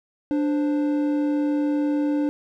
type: tone pair together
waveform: triangle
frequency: 294.4 / 523.3 Hz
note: D4 / C5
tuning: +4 / 0 cents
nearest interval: minor seventh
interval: 996 cents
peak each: -18 / -29 dBFS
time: 0.31-2.29 s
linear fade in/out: 0 ms
effects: none